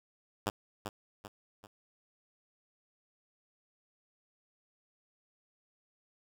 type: tone with echo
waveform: 5% pulse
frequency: 103.83 Hz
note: G#2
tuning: in tune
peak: -19 dBFS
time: 0.46-0.5 s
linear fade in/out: 5 ms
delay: 390 ms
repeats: 3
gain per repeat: -7 dB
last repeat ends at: 1.67 s
effects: none